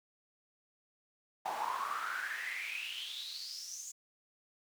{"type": "noise with high-pass filter sweep", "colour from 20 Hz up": "brown", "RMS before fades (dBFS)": -40, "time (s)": [1.45, 3.92], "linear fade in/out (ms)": 10, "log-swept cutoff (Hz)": [790, 7000], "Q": 9.3, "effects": []}